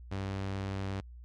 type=tone; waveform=sawtooth; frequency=97.3 Hz; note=G2; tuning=12 cents flat; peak=-30 dBFS; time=0.11-1.01 s; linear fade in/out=10 ms; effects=added 60 Hz sine -46 dBFS peak until 1.24 s + low-pass 5000 Hz 12 dB/octave